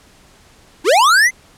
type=linear sweep; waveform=square; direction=up; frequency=280 to 2107 Hz; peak=-9 dBFS; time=0.84-1.31 s; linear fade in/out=50 ms; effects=pink hiss -48 dBFS RMS until 1.57 s + low-pass 10000 Hz 12 dB/octave